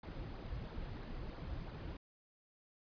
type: noise with flanger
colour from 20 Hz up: brown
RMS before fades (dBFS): -45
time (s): 0.03-1.97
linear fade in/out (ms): 5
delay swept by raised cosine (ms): 0.34 to 5.04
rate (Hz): 3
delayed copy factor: -0.5
effects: resampled to 11025 Hz